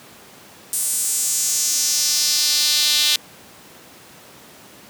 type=tone with high-pass filter sweep; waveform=sawtooth; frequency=298.5 Hz; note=D4; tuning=28 cents sharp; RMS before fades=-19 dBFS; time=0.73-3.16 s; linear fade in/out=2 ms; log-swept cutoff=9100 to 3600 Hz; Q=2.6; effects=pink hiss -44 dBFS RMS until 4.89 s + high-pass 150 Hz 12 dB/octave